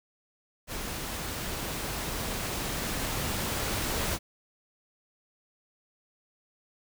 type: noise with level ramp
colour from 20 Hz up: pink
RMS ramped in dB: -36 to -30 dBFS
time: 0.67-4.19 s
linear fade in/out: 50 ms
effects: none